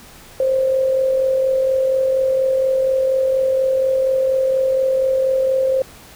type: tone with amplitude modulation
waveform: sine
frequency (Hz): 527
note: C5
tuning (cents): +12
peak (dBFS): -12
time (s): 0.4-5.82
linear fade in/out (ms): 2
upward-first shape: sine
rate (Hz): 44.2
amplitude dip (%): 40
effects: pink hiss -42 dBFS RMS until 6.15 s